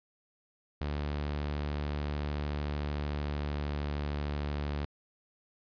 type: tone with pitch glide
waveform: sawtooth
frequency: 73.42 to 72.91 Hz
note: D2 to D2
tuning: 0 to -12 cents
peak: -28 dBFS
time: 0.81-4.85 s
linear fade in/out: 0 ms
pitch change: -12 cents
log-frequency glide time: 2.31-4.69 s
effects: resampled to 11025 Hz